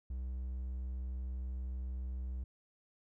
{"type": "tone", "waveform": "triangle", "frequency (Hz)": 63.4, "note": "B1", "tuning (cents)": 46, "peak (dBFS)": -35, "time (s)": [0.1, 2.44], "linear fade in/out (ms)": 5, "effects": []}